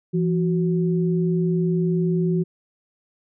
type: tone pair together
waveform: sine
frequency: 169.5 / 370.3 Hz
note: E3 / F#4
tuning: +49 / +1 cents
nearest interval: octave + major second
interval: 1352 cents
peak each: -19 / -24 dBFS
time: 0.13-2.44 s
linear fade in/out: 20 ms
effects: none